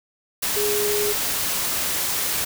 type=tone in noise; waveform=sine; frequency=415.3 Hz; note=G#4; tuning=in tune; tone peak=-22 dBFS; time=0.56-1.13 s; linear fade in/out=10 ms; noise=white; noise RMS=-24 dBFS; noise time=0.42-2.45 s; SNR=-1 dB; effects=none